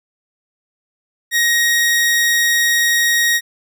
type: tone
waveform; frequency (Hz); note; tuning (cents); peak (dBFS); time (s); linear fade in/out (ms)
sawtooth; 1881; A#6; +15; -9; 1.31-3.41; 50
effects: none